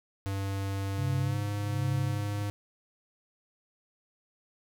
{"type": "tone with pitch glide", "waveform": "square", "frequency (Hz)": [98, 102.4], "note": ["G2", "G#2"], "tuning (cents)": [0, -24], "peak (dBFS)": -31, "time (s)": [0.26, 2.5], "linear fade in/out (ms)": 0, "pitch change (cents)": 76, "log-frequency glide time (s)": [1.19, 1.36]}
{"type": "tone with tremolo", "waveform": "sine", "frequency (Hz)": 134.6, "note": "C3", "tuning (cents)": 49, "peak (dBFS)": -27, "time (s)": [0.98, 2.43], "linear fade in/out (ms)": 0, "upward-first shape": "sine", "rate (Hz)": 1.3, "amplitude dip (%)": 85}
{"effects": []}